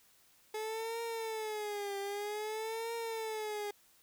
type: tone with vibrato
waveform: 30% pulse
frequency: 429 Hz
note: A4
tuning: 44 cents flat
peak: -34 dBFS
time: 0.54-3.71 s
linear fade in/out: 5 ms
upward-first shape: triangle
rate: 0.52 Hz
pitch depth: 140 cents each way
effects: white hiss -66 dBFS RMS until 4.02 s